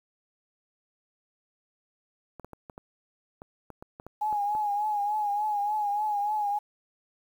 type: clicks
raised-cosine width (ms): 1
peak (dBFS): -28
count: 12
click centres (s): 2.397 / 2.446 / 2.533 / 2.698 / 2.779 / 3.419 / 3.703 / 3.825 / 3.999 / 4.066 / 4.327 / 4.551
type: tone with vibrato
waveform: sine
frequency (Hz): 833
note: G#5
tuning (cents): +5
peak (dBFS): -25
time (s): 4.21-6.59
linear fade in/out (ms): 10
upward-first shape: triangle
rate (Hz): 3.4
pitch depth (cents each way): 61
effects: 9-bit